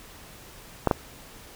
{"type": "clicks", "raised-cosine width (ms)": 1, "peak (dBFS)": -5, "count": 2, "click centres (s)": [0.873, 0.912], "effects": ["pink hiss -47 dBFS RMS until 1.55 s"]}